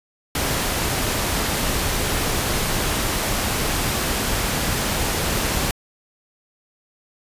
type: noise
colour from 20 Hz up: pink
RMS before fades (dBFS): -22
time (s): 0.35-5.71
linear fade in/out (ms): 2
effects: resampled to 32000 Hz